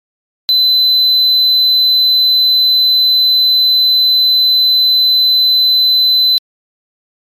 sine tone, 4030 Hz, B7, 34 cents sharp, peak -4 dBFS, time 0.49-6.38 s, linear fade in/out 0 ms, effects tanh soft clip ceiling -6 dBFS + MP3 64 kbps

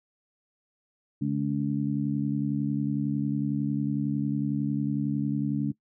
harmonic tone, 71 Hz, C#2, 42 cents sharp, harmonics 2 / 3 / 4, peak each -29 / -29 / -29 dBFS, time 1.21-5.72 s, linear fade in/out 10 ms, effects noise-tail reverb RT60 0.1 s tail -20 dB re dry

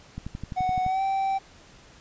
click train, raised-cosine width 5 ms, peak -21 dBFS, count 9, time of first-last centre 0.18-0.864 s, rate 11.7 Hz
triangle tone with pitch glide, 741 to 776.5 Hz, F#5 to G5, +2 to -17 cents, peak -21 dBFS, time 0.56-1.39 s, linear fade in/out 20 ms, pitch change +81 cents, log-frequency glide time 0.85-1.02 s
effects pink hiss -52 dBFS RMS until 2 s + resampled to 16000 Hz

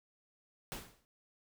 pink noise with exponential decay, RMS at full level -39 dBFS, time 0.72-1.05 s, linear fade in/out 0 ms, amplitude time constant 70 ms, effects none

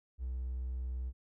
triangle tone with hard clipping, 63 Hz, B1, 35 cents sharp, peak -35 dBFS, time 0.18-1.13 s, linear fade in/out 50 ms, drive 3 dB, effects none

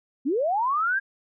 sine linear sweep, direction up, 238.8 to 1639 Hz, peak -21 dBFS, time 0.25-1 s, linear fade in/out 20 ms, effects none

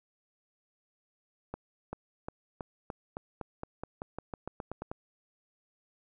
accelerating click train, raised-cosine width 1 ms, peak -23 dBFS, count 17, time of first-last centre 1.54-4.915 s, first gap 390 ms, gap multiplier 0.91, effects none

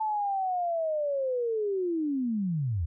sine linear sweep, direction down, 880 to 73.42 Hz, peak -26 dBFS, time 0-2.86 s, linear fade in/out 10 ms, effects none

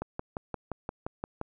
click train, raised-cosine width 1 ms, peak -19 dBFS, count 9, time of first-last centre 0.02-1.414 s, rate 5.74 Hz, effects none

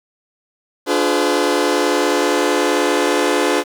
sawtooth chord, D diminished seventh, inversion none, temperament just, 293.7 / 352.4 / 422.9 / 507.5 Hz, D4 / F4 / Ab4 / Cb5, 0 / +16 / +31 / +47 cents, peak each -16 dBFS, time 0.86-3.64 s, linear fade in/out 50 ms, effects low-pass 10000 Hz 12 dB/octave + 7-bit

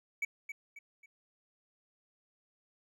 triangle tone with echo, 2275 Hz, C#7, 44 cents sharp, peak -29 dBFS, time 0.22-0.25 s, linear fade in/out 5 ms, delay 270 ms, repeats 3, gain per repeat -8 dB, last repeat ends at 1.06 s, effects none

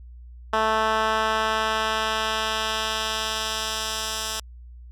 10% pulse tone with band-pass filter sweep, 219.4 Hz, A3, 5 cents flat, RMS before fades -25 dBFS, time 0.53-4.4 s, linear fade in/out 5 ms, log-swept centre 1200 to 6500 Hz, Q 0.83, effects added 60 Hz sine -40 dBFS peak until 4.91 s

